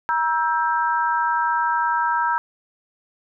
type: chord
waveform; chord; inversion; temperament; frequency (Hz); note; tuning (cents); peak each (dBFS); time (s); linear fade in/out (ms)
sine; E diminished; second; just; 949.3 / 1318.5 / 1582.2; Bb5 / E6 / G6; +31 / 0 / +16; -20 / -24 / -25; 0.09-2.38; 0
effects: none